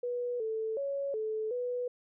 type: tone with pitch steps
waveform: sine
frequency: 487.8 / 441.7 / 557 / 435.4 / 492.5 Hz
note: B4 / A4 / C#5 / A4 / B4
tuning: -21 / +7 / +8 / -18 / -5 cents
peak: -31 dBFS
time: 0.03-1.88 s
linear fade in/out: 5 ms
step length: 370 ms
effects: none